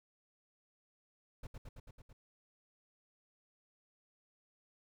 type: noise with echo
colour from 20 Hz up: brown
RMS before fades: -45 dBFS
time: 1.43-1.47 s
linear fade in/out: 5 ms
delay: 110 ms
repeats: 6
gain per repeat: -2 dB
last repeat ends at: 2.13 s
effects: none